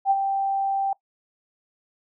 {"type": "tone with ADSR envelope", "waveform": "sine", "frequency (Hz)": 784, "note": "G5", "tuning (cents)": 0, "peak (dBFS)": -14, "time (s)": [0.05, 0.93], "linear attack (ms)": 56, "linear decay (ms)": 40, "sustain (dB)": -7, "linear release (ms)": 3, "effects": ["noise-tail reverb RT60 0.1 s tail -20 dB re dry"]}